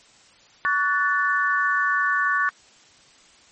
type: chord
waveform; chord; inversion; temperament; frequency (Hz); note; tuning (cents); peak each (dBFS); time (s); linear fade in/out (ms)
sine; F# minor; second; equal with one note detuned; 1132 / 1480 / 1760; C#6 / F#6 / A6; +36 / 0 / 0; -23; 0.65-2.49; 0
effects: white hiss -53 dBFS RMS until 3.51 s + MP3 32 kbps